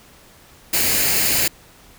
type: noise with comb filter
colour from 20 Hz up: white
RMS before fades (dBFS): -18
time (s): 0.73-1.48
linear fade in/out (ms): 5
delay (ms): 0.43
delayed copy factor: +0.5
effects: pink hiss -48 dBFS RMS until 1.98 s